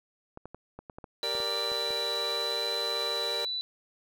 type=clicks; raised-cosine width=1 ms; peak=-28 dBFS; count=11; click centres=0.374 / 0.456 / 0.546 / 0.79 / 0.898 / 0.985 / 1.042 / 1.35 / 1.401 / 1.717 / 1.906 s
type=chord; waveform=sawtooth; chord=G minor; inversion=none; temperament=equal; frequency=392 / 466.2 / 587.3 Hz; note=G4 / Bb4 / D5; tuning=0 / 0 / 0 cents; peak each=-36 / -32 / -33 dBFS; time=1.23-3.45 s; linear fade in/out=2 ms
type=tone with vibrato; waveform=sine; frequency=3979 Hz; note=B7; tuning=12 cents sharp; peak=-30 dBFS; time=1.23-3.61 s; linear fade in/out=0 ms; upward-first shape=triangle; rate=0.82 Hz; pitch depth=10 cents each way
effects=none